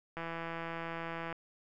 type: click train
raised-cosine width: 0.5 ms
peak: -25 dBFS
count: 193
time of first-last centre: 0.17-1.327 s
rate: 166 Hz
effects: none